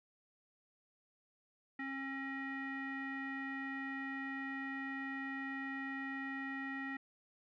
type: tone with low-pass filter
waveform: square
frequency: 270.8 Hz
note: C#4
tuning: 40 cents flat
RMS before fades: -42 dBFS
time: 1.79-6.97 s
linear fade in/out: 5 ms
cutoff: 2000 Hz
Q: 9.4
effects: none